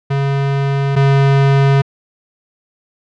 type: tone pair in turn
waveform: square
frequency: 138.59 / 137.97 Hz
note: C#3 / C#3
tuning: 0 / -8 cents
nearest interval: unison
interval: 8 cents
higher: first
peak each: -14 / -9 dBFS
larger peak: second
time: 0.1-0.96 / 0.96-1.82 s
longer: neither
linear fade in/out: 10 ms
effects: low-pass 3000 Hz 12 dB/octave